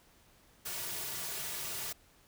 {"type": "noise with comb filter", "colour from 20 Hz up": "white", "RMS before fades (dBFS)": -39, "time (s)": [0.65, 1.93], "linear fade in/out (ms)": 10, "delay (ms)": 3.8, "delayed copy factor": -0.7, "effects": ["pink hiss -64 dBFS RMS until 2.27 s"]}